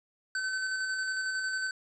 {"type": "tone with tremolo", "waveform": "square", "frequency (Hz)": 1528, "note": "G6", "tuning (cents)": -45, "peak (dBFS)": -30, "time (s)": [0.35, 1.71], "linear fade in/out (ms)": 2, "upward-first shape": "square", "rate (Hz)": 11, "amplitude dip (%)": 25, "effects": ["resampled to 22050 Hz", "10-bit"]}